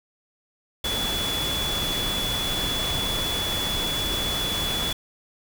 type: tone in noise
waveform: sine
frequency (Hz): 3420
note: A7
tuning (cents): -50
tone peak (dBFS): -26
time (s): 0.84-4.93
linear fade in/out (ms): 5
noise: pink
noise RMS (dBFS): -29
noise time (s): 0.84-4.93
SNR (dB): 0
effects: none